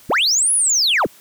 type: linear two-way sweep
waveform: sine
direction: up then down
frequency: 30.87 to 10548 to 30.87 Hz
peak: -11 dBFS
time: 0.09-1.07 s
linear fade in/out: 20 ms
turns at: 0.53 s
effects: tanh soft clip ceiling -12 dBFS + white hiss -47 dBFS RMS until 1.2 s